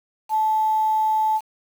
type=tone with quantisation; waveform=sine; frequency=870 Hz; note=A5; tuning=20 cents flat; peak=-17 dBFS; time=0.29-1.41 s; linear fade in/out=50 ms; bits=7; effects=none